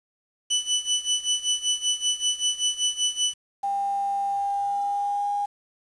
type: tone with tremolo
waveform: 25% pulse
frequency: 2982 Hz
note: F#7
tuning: 13 cents sharp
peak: -16 dBFS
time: 0.5-3.34 s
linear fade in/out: 10 ms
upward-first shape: sine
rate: 5.2 Hz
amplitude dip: 85%
type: tone with pitch glide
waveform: sine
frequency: 798 to 814.8 Hz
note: G5 to G#5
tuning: +31 to -33 cents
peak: -23 dBFS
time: 3.63-5.46 s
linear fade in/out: 10 ms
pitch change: +36 cents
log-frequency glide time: 4.29-5.31 s
effects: resampled to 22050 Hz + 8-bit